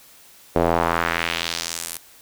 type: tone with band-pass filter sweep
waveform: square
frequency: 41.98 Hz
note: E1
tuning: 32 cents sharp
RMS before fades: -23 dBFS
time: 0.55-1.98 s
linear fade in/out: 10 ms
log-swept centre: 510 to 12000 Hz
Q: 1.5
effects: white hiss -49 dBFS RMS until 2.21 s